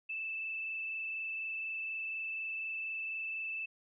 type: tone with frequency modulation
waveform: sine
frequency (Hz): 2637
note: E7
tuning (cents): 0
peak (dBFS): -36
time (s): 0.09-3.66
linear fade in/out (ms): 10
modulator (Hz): 24.1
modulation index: 1.1
effects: none